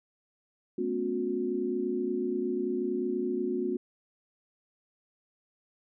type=tone cluster; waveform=sine; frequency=216 / 248.3 / 276.8 / 362.1 Hz; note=A3 / B3 / C#4 / F#4; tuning=-32 / +9 / -2 / -37 cents; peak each=-37 / -34 / -36 / -30 dBFS; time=0.78-3.77 s; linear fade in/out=5 ms; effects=none